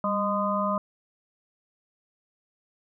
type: harmonic tone with a mistuned harmonic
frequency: 205.7 Hz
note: G#3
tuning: 16 cents flat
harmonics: 1 / 3 / 5 / 6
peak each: -29 / -29 / -29 / -29 dBFS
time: 0.04-0.78 s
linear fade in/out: 2 ms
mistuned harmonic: 1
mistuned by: -63 cents
effects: none